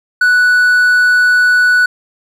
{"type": "tone", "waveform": "triangle", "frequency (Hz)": 1480, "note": "F#6", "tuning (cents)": 0, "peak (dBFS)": -5, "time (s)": [0.21, 1.86], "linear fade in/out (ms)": 5, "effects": []}